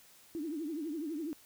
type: tone with vibrato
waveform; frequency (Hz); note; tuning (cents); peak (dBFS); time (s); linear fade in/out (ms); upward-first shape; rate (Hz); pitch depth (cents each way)
sine; 311.1; D#4; 0; -35; 0.35-1.33; 0; triangle; 12; 190
effects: white hiss -60 dBFS RMS until 1.45 s